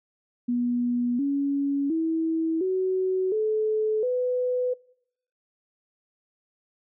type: tone with pitch steps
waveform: sine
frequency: 242.8 / 280.5 / 324.1 / 374.4 / 432.6 / 499.8 Hz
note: B3 / C#4 / E4 / F#4 / A4 / B4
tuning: -29 / +21 / -29 / +20 / -29 / +21 cents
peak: -22 dBFS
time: 0.48-4.74 s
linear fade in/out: 10 ms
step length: 710 ms
effects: noise-tail reverb RT60 0.7 s tail -23 dB re dry